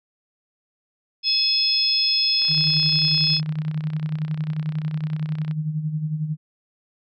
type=harmonic tone; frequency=857 Hz; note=A5; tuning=46 cents flat; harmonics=3 / 4 / 5 / 6; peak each=-29 / -28 / -29 / -18 dBFS; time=1.23-3.41 s; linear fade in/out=50 ms
type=click train; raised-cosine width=0.3 ms; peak=-24 dBFS; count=99; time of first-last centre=2.42-5.511 s; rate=31.7 Hz
type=tone with tremolo; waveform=sine; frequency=154.2 Hz; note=D#3; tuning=15 cents flat; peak=-20 dBFS; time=2.48-6.37 s; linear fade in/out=50 ms; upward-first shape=sine; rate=11 Hz; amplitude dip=60%
effects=none